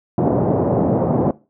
pink band-pass noise, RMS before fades -17 dBFS, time 0.18-1.31 s, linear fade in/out 2 ms, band 120 to 730 Hz, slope 24 dB/octave, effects noise-tail reverb RT60 0.3 s tail -20 dB re dry

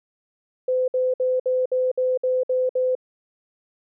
sine tone bursts, 510 Hz, C5, 44 cents flat, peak -18 dBFS, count 9, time 0.68-2.952 s, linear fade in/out 5 ms, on 200 ms, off 59 ms, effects none

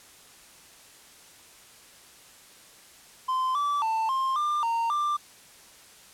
triangle tone with pitch steps, 1034 / 1158 / 890 / 1058 / 1195 / 922 / 1185 Hz, C6 / D6 / A5 / C6 / D6 / A#5 / D6, -21 / -25 / +20 / +19 / +30 / -19 / +15 cents, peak -22 dBFS, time 3.28-5.17 s, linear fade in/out 10 ms, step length 270 ms, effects white hiss -52 dBFS RMS until 6.13 s + low-pass 11000 Hz 12 dB/octave

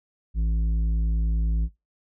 sine tone with tanh clipping, 55 Hz, A1, in tune, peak -22 dBFS, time 0.34-1.69 s, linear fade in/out 50 ms, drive 8 dB, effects noise-tail reverb RT60 0.2 s tail -18 dB re dry

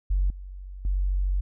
sine tone with level steps, 46.82 Hz, F#1, 21 cents sharp, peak -19 / -36 / -21 dBFS, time 0.1-1.41 s, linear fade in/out 10 ms, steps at 0.3 / 0.85 s, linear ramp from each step 2 ms, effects tanh soft clip ceiling -15 dBFS

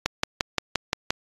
click train, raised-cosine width 0.2 ms, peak -4 dBFS, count 7, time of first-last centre 0.06-1.105 s, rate 5.74 Hz, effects AAC 32 kbps

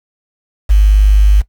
sine tone with quantisation, 50.8 Hz, G#1, 38 cents flat, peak -4 dBFS, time 0.69-1.42 s, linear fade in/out 20 ms, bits 5, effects noise-tail reverb RT60 0.1 s tail -18 dB re dry

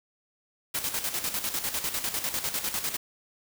white noise with tremolo, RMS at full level -29 dBFS, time 0.74-2.97 s, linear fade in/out 10 ms, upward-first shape square, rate 10 Hz, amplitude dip 60%, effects none

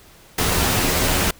pink noise with comb filter, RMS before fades -19 dBFS, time 0.38-1.31 s, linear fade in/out 5 ms, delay 11 ms, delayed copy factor +0.5, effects pink hiss -48 dBFS RMS until 1.39 s

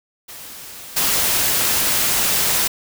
white noise with level steps, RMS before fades -36 / -18 dBFS, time 0.28-2.68 s, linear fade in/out 10 ms, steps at 0.96 s, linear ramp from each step 10 ms, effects none

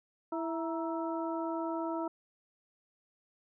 harmonic tone with a mistuned harmonic, 329.6 Hz, E4, in tune, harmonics 1 / 2 / 3 / 4, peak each -35 / -38 / -39 / -43 dBFS, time 0.32-2.08 s, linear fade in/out 5 ms, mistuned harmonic 3, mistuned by -80 cents, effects none

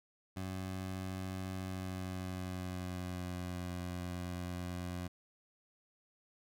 20% pulse tone with pitch glide, 93.9 to 89.04 Hz, F#2 to F2, +26 to +34 cents, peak -34 dBFS, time 0.36-5.08 s, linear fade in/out 10 ms, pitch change -92 cents, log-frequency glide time 1.59-3.72 s, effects none

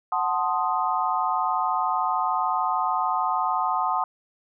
sine chord, F# diminished seventh, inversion none, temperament equal, 740 / 880 / 1046.5 / 1244.5 Hz, F#5 / A5 / C6 / Eb6, 0 / 0 / 0 / 0 cents, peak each -27 dBFS, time 0.12-4.04 s, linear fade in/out 2 ms, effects none

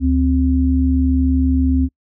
sine tone pair together, 73.3 / 261.2 Hz, D2 / C4, -3 / -3 cents, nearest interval octave + minor seventh, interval 2200 cents, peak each -15 dBFS, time 0-1.89 s, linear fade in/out 50 ms, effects noise-tail reverb RT60 0.1 s tail -26 dB re dry

